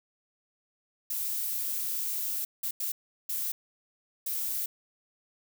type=noise bursts at uneven times; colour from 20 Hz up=violet; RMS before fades=-32 dBFS; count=5; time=1.1-2.45 / 2.63-2.71 / 2.8-2.92 / 3.29-3.52 / 4.26-4.66 s; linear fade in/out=5 ms; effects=none